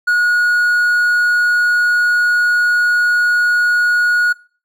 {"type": "tone", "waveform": "triangle", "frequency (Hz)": 1450, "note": "F#6", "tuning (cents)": -35, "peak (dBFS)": -9, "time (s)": [0.07, 4.33], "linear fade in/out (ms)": 10, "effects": ["noise-tail reverb RT60 0.4 s tail -22 dB re dry"]}